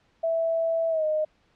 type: tone with pitch glide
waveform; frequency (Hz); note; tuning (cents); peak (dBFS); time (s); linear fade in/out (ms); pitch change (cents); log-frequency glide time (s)
sine; 658 to 617.5; E5 to D#5; -3 to -13; -22; 0.23-1.25; 10; -110; 0.89-1.05
effects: pink hiss -65 dBFS RMS until 1.55 s + low-pass 4000 Hz 12 dB/octave